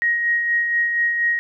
sine tone with tremolo, 1883 Hz, A#6, 17 cents sharp, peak -15 dBFS, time 0.02-1.39 s, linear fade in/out 0 ms, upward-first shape sine, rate 4.2 Hz, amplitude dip 40%, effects none

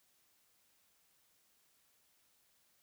silence, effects white hiss -73 dBFS RMS until 2.82 s

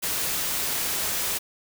white noise, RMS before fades -27 dBFS, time 0.02-1.39 s, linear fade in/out 20 ms, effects none

